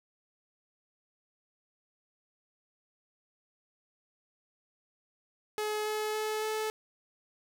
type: tone with pitch steps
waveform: sawtooth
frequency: 425 / 428 / 430.9 / 433.9 Hz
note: G#4 / A4 / A4 / A4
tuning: +40 / -48 / -36 / -24 cents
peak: -27 dBFS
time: 5.58-6.7 s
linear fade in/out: 0 ms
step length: 280 ms
effects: none